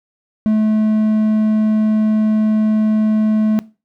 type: tone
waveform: triangle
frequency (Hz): 215.9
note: A3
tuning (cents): -33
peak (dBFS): -9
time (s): 0.46-3.59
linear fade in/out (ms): 0
effects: noise-tail reverb RT60 0.3 s tail -20 dB re dry